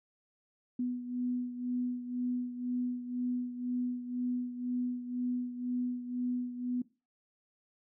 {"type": "beating tone pair", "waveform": "sine", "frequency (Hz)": [246.9, 248.9], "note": ["B3", "B3"], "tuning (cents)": [0, 14], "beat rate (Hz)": 2, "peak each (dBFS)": [-33, -39], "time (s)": [0.79, 6.82], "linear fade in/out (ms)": 5, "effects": ["noise-tail reverb RT60 0.3 s tail -19 dB re dry"]}